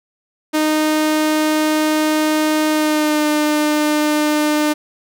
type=tone with pitch glide; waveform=sawtooth; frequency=308.4 to 301.2 Hz; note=D#4 to D4; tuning=-15 to +44 cents; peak=-10 dBFS; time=0.53-4.74 s; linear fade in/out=20 ms; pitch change=-41 cents; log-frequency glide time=2.7-3.26 s; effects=none